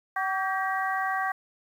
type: harmonic tone with a mistuned harmonic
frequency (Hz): 381.2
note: G4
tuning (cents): -48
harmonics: 2 / 3 / 4 / 5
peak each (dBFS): -29 / -31 / -32 / -33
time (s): 0.16-1.32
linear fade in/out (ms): 5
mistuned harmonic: 4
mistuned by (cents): +63
effects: 9-bit